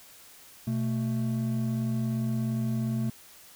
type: tone pair together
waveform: triangle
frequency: 124.5 / 221.8 Hz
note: B2 / A3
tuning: +14 / +14 cents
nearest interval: minor seventh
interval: 1000 cents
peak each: -27 dBFS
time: 0.67-3.1 s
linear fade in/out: 5 ms
effects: white hiss -52 dBFS RMS until 3.55 s